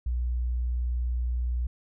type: tone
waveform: sine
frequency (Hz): 60.7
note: B1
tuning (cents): -29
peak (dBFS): -25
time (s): 0.06-1.67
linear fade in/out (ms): 5
effects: none